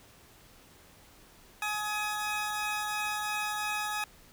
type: tone pair together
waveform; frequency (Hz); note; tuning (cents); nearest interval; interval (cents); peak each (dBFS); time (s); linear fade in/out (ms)
20% pulse; 842.3 / 1262; G#5 / D#6; +24 / +24; perfect fifth; 700; -28 / -30; 1.62-4.04; 2
effects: pink hiss -57 dBFS RMS until 4.32 s